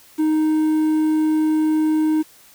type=tone with quantisation; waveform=triangle; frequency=311.1 Hz; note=D#4; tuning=in tune; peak=-13 dBFS; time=0.18-2.23 s; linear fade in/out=20 ms; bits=7; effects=white hiss -49 dBFS RMS until 2.54 s